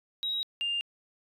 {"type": "tone pair in turn", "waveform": "sine", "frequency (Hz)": [3823, 2803], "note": ["A#7", "F7"], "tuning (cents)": [43, 6], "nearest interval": "perfect fourth", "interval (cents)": 537, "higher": "first", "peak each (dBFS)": [-28, -27], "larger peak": "second", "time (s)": [[0.23, 0.43], [0.61, 0.81]], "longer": "neither", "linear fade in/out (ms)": 0, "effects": ["tanh soft clip ceiling -23 dBFS"]}